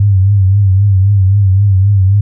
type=tone with vibrato; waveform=sine; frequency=98 Hz; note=G2; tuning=in tune; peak=-5 dBFS; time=0-2.21 s; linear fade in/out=5 ms; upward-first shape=triangle; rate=3.8 Hz; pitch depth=94 cents each way; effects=none